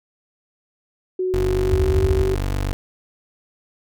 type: tone with pitch glide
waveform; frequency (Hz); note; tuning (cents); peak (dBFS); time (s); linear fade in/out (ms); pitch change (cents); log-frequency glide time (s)
sine; 370 to 380.6; F#4 to F#4; 0 to +49; -19; 1.19-2.35; 5; +49; 1.49-2.08
type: tone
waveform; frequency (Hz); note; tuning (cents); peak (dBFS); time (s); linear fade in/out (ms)
25% pulse; 48.23; G1; -27; -17; 1.34-2.73; 0
type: tone bursts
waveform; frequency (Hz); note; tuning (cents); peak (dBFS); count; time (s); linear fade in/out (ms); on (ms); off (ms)
sine; 77.78; D#2; 0; -15; 7; 1.72-2.221; 10; 51; 24
effects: none